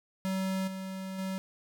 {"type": "tone with level steps", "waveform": "square", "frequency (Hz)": 190, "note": "F#3", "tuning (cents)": 46, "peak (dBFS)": [-30, -37, -33], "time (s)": [0.25, 1.38], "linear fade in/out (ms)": 0, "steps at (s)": [0.67, 1.18], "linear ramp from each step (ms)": 10, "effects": []}